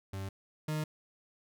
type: tone pair in turn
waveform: 40% pulse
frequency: 96.9 / 153.82 Hz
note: G2 / D#3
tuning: -20 / -20 cents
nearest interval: minor sixth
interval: 800 cents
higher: second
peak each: -36 / -31 dBFS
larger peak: second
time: 0.13-0.29 / 0.68-0.84 s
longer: neither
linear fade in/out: 5 ms
effects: none